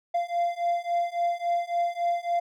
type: beating tone pair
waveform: triangle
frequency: 690 / 693.6 Hz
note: F5 / F5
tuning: -21 / -12 cents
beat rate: 3.6 Hz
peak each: -26 / -25 dBFS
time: 0.14-2.4 s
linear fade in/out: 10 ms
effects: none